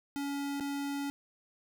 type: tone with dropouts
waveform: square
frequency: 281.9 Hz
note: C#4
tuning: 29 cents sharp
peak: -34 dBFS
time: 0.16-1.1 s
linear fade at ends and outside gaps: 0 ms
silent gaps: 0.599-0.607 s
effects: none